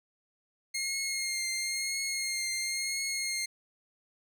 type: tone with vibrato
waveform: 15% pulse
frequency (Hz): 2135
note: C7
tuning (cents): +34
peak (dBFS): -24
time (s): 0.74-3.46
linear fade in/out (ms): 10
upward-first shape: triangle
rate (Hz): 0.98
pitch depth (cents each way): 32
effects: none